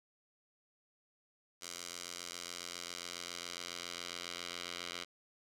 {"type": "tone with band-pass filter sweep", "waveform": "10% pulse", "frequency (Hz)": 87.31, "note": "F2", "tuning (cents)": 0, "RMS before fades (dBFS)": -45, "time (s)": [1.61, 5.05], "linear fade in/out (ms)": 20, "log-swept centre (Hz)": [6400, 3700], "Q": 1.1, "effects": []}